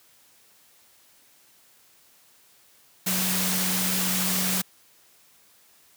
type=tone in noise; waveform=sine; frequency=185 Hz; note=F#3; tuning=in tune; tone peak=-29 dBFS; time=3.06-4.62 s; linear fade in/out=10 ms; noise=white; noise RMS=-26 dBFS; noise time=3.06-4.62 s; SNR=-6 dB; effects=white hiss -58 dBFS RMS until 5.96 s + high-pass 80 Hz 12 dB/octave